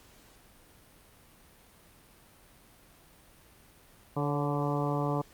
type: harmonic tone with a mistuned harmonic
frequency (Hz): 145.2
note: D3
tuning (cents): -19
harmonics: 1 / 2 / 3 / 4 / 5 / 6 / 7 / 8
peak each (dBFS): -31 / -34 / -36 / -37 / -38 / -39 / -39 / -40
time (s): 4.16-5.22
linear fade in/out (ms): 10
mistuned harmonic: 4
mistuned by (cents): -36
effects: pink hiss -58 dBFS RMS until 5.33 s + Opus 48 kbps